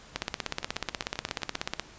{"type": "two click trains", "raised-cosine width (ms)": 0.2, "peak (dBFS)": [-20, -11], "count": [8, 28], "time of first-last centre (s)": [[0.63, 1.551], [0.16, 1.796]], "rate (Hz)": [7.6, 16.5], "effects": ["pink hiss -51 dBFS RMS until 1.98 s", "resampled to 16000 Hz"]}